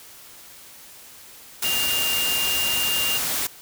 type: tone in noise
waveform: sine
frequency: 2804 Hz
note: F7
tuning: 6 cents sharp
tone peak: -23 dBFS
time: 1.64-3.18 s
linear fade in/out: 5 ms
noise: white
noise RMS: -25 dBFS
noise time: 1.62-3.47 s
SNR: -1 dB
effects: white hiss -45 dBFS RMS until 3.61 s